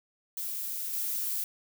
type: noise with level steps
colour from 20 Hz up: violet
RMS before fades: -35 / -32 dBFS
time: 0.37-1.44 s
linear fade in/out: 2 ms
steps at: 0.93 s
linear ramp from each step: 5 ms
effects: none